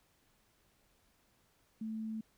sine tone, 220 Hz, A3, in tune, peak -37 dBFS, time 1.81-2.21 s, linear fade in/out 5 ms, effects pink hiss -72 dBFS RMS until 2.37 s

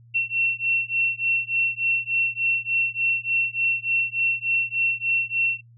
sine beating tone pair, 2711 / 2714.4 Hz, E7 / F7, +48 / -50 cents, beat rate 3.4 Hz, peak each -24 dBFS, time 0.14-5.61 s, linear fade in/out 20 ms, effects noise-tail reverb RT60 0.1 s tail -23 dB re dry + added 117 Hz sine -48 dBFS peak until 5.77 s

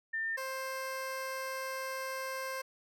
sine / 15% pulse tone pair in turn, 1801 / 527.2 Hz, A6 / C5, +40 / +13 cents, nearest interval octave + major sixth, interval 2127 cents, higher first, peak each -32 / -30 dBFS, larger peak second, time 0.13-0.37 / 0.37-2.62 s, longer second, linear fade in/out 10 ms, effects none

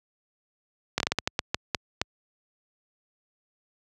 slowing click train, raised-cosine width 0.2 ms, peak -6 dBFS, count 11, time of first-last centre 0.98-2.015 s, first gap 22 ms, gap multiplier 1.32, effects high-pass 60 Hz 12 dB/octave

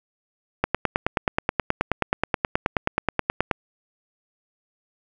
click train, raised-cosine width 0.5 ms, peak -4 dBFS, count 28, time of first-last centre 0.64-3.512 s, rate 9.4 Hz, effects none

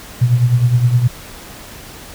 sine tone with tremolo, 121.9 Hz, B2, 22 cents flat, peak -6 dBFS, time 0.21-1.08 s, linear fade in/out 10 ms, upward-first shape triangle, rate 9.7 Hz, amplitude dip 75%, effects pink hiss -35 dBFS RMS until 2.14 s

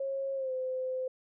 sine tone with pitch glide, 543 to 515.2 Hz, C#5 to C5, -36 to -27 cents, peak -31 dBFS, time 0-1.08 s, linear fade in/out 5 ms, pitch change -91 cents, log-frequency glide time 0.35-0.52 s, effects none

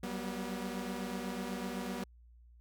sawtooth tone cluster, 186.3 / 194.3 / 241.4 Hz, F#3 / G3 / B3, +12 / -15 / -39 cents, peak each -39 / -38 / -36 dBFS, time 0.03-2.04 s, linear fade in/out 5 ms, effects added 59 Hz sine -56 dBFS peak until 2.6 s

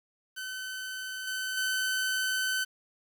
sawtooth tone with level steps, 1522 Hz, F#6, 48 cents sharp, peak -32 / -28 / -24 dBFS, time 0.36-2.65 s, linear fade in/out 20 ms, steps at 1.27 / 1.57 s, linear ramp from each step 5 ms, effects 9-bit

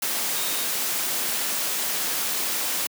sine tone in noise, 3729 Hz, A#7, in tune, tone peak -35 dBFS, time 0.36-0.65 s, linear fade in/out 5 ms, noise white, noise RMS -26 dBFS, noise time 0.02-2.87 s, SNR -12 dB, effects high-pass 200 Hz 12 dB/octave

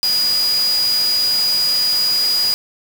sine tone in noise, 4900 Hz, D#8, 27 cents flat, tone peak -14 dBFS, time 0.03-2.54 s, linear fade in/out 0 ms, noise white, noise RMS -26 dBFS, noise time 0.03-2.54 s, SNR +9 dB, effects none

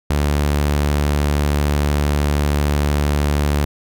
sawtooth tone, 73 Hz, D2, 10 cents flat, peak -11 dBFS, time 0.1-3.65 s, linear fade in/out 5 ms, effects none

